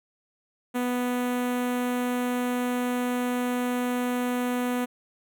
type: tone with notch filter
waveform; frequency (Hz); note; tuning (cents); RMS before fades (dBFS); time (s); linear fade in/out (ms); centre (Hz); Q
sawtooth; 246.9; B3; 0; -27; 0.74-4.86; 20; 4900; 0.96
effects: none